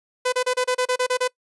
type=tone bursts; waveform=sawtooth; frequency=503 Hz; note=B4; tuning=32 cents sharp; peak=-15 dBFS; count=10; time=0.25-1.279 s; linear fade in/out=10 ms; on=75 ms; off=31 ms; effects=noise-tail reverb RT60 0.1 s tail -23 dB re dry + resampled to 24000 Hz